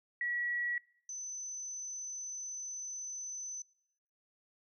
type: tone pair in turn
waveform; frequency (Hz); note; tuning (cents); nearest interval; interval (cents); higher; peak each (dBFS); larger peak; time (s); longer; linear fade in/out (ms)
sine; 1928 / 6066; B6 / F#8; -42 / +42; octave + minor sixth; 1984; second; -32 / -40; first; 0.21-0.78 / 1.09-3.62; second; 2
effects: noise-tail reverb RT60 0.8 s tail -24 dB re dry